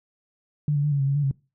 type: tone with pitch steps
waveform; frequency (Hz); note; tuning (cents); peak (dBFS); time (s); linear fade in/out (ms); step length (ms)
sine; 148 / 143.7 / 148.4 / 141.5 / 136.5 / 139.3 / 145.5 / 136.6; D3 / D3 / D3 / C#3 / C#3 / C#3 / D3 / C#3; +14 / -37 / +18 / +36 / -26 / +9 / -16 / -25; -19; 0.68-1.312; 2; 79
effects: noise-tail reverb RT60 0.3 s tail -23 dB re dry